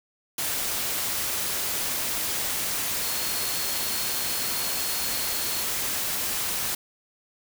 sine tone in noise, 4300 Hz, C8, 47 cents sharp, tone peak -36 dBFS, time 3.02-5.63 s, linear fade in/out 5 ms, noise white, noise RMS -28 dBFS, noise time 0.38-6.75 s, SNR -11 dB, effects none

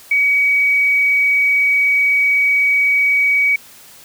sine tone, 2264 Hz, C#7, 36 cents sharp, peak -11 dBFS, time 0.11-3.56 s, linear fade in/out 5 ms, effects white hiss -42 dBFS RMS until 4.04 s

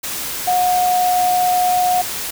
sine tone in noise, 725 Hz, F#5, 35 cents flat, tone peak -13 dBFS, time 0.47-2.02 s, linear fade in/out 10 ms, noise white, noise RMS -25 dBFS, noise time 0.03-2.31 s, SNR +9 dB, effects none

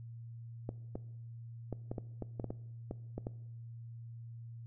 clicks, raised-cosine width 2 ms, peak -25 dBFS, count 12, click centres 0.691 / 0.955 / 1.727 / 1.915 / 1.982 / 2.223 / 2.398 / 2.443 / 2.505 / 2.911 / 3.18 / 3.269 s, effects noise-tail reverb RT60 0.9 s tail -19 dB re dry + added 116 Hz sine -45 dBFS peak until 4.66 s

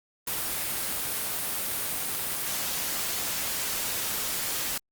white noise, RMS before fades -30 dBFS, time 0.27-4.78 s, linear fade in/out 5 ms, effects Opus 32 kbps

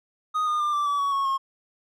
triangle tone with pitch steps, 1244.5 / 1219.6 / 1195.2 / 1171.3 / 1147.8 / 1124.9 / 1102.3 / 1080.3 Hz, D#6 / D#6 / D6 / D6 / D6 / C#6 / C#6 / C#6, 0 / -35 / +30 / -5 / -40 / +25 / -10 / -45 cents, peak -20 dBFS, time 0.34-1.38 s, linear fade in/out 20 ms, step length 130 ms, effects none

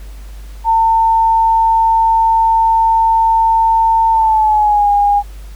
sine tone with pitch glide, 900 to 815.8 Hz, A5 to G#5, +39 to -31 cents, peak -8 dBFS, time 0.64-5.23 s, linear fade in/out 50 ms, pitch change -170 cents, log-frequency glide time 4.12-4.9 s, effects added 50 Hz sine -28 dBFS peak until 5.55 s + pink hiss -44 dBFS RMS until 5.55 s

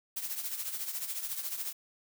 blue noise with tremolo, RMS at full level -34 dBFS, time 0.16-1.73 s, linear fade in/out 10 ms, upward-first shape triangle, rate 14 Hz, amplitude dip 70%, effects none

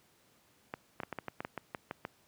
clicks, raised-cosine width 0.5 ms, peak -22 dBFS, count 12, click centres 0.739 / 1.002 / 1.034 / 1.127 / 1.187 / 1.283 / 1.405 / 1.449 / 1.577 / 1.748 / 1.911 / 2.051 s, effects pink hiss -67 dBFS RMS until 2.27 s + high-pass 100 Hz 12 dB/octave

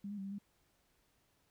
sine tone with pitch steps, 200.5 / 206.5 / 193.7 / 196.6 / 202.3 Hz, G3 / G#3 / G3 / G3 / G#3, +39 / -10 / -20 / +5 / -45 cents, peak -40 dBFS, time 0.04-0.385 s, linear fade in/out 5 ms, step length 69 ms, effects pink hiss -75 dBFS RMS until 1.5 s

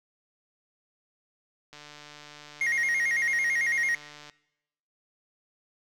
click train, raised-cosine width 0.2 ms, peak -29 dBFS, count 381, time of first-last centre 1.73-4.298 s, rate 148 Hz
triangle tone with vibrato, 2004 Hz, B6, 25 cents sharp, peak -22 dBFS, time 2.61-3.95 s, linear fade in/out 2 ms, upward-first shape square, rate 9 Hz, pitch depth 110 cents each way
effects noise-tail reverb RT60 0.9 s tail -20 dB re dry

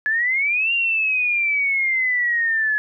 sine exponential two-way sweep, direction up then down, 1700 to 2794 to 1700 Hz, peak -17 dBFS, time 0.06-2.78 s, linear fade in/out 0 ms, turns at 0.73 s, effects none

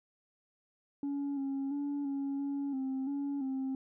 sine tone with pitch steps, 282.3 / 273.3 / 285.7 / 277.1 / 280.5 / 265 / 281.7 / 265.6 Hz, C#4 / C#4 / D4 / C#4 / C#4 / C4 / C#4 / C4, +32 / -24 / -48 / -1 / +21 / +22 / +28 / +26 cents, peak -30 dBFS, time 1.03-3.75 s, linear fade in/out 2 ms, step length 340 ms, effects tanh soft clip ceiling -31 dBFS

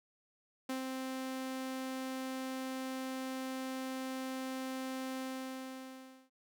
sawtooth tone with ADSR envelope, 261.6 Hz, C4, in tune, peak -31 dBFS, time 0.69-6.3 s, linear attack 6 ms, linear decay 120 ms, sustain -3 dB, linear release 1100 ms, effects none

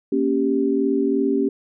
sine chord, G diminished, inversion first, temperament equal with one note detuned, 234.3 / 277.2 / 392 Hz, Bb3 / Db4 / G4, +9 / 0 / 0 cents, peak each -24 / -20 / -21 dBFS, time 0.12-1.49 s, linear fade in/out 5 ms, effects none

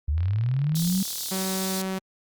sine linear sweep, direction up, 68.8 to 196 Hz, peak -21 dBFS, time 0.08-1.03 s, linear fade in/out 5 ms
click train, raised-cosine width 0.3 ms, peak -28 dBFS, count 51, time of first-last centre 0.18-1.465 s, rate 38.9 Hz
pink high-pass noise, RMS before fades -32 dBFS, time 0.75-1.82 s, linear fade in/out 5 ms, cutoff 3500 Hz, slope 48 dB/octave
sawtooth tone, 189.5 Hz, F#3, 42 cents sharp, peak -23 dBFS, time 1.31-1.99 s, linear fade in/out 10 ms
effects Opus 48 kbps

